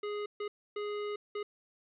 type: tone bursts at uneven times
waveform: square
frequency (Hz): 415.3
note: G#4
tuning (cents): 0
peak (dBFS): -35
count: 4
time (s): 0.03-0.26 / 0.4-0.48 / 0.76-1.16 / 1.35-1.43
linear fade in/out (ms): 5
effects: resampled to 8000 Hz + 11-bit